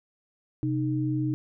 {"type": "tone pair together", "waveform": "sine", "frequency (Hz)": [129.46, 307.9], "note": ["C3", "D#4"], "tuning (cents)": [-18, -18], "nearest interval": "octave + minor third", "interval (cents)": 1500, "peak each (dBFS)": -27, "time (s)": [0.63, 1.34], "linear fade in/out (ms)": 0, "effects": []}